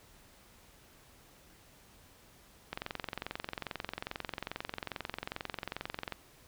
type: click train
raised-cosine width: 0.3 ms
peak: -20 dBFS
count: 77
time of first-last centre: 2.73-6.123 s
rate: 22.4 Hz
effects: pink hiss -60 dBFS RMS until 6.47 s